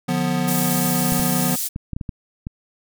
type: chord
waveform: square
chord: B diminished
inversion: first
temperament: just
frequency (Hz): 148.16 / 177.8 / 246.9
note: D3 / F3 / B3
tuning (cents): +16 / +31 / 0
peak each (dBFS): -27 / -23 / -24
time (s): 0.08-1.56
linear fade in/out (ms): 10
type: high-pass noise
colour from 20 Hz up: pink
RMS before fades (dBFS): -25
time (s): 0.47-1.69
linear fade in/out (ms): 20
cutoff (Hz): 8100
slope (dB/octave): 12
type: clicks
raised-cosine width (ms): 5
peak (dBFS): -15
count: 8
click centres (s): 1.123 / 1.198 / 1.761 / 1.933 / 1.965 / 2.012 / 2.092 / 2.469
effects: none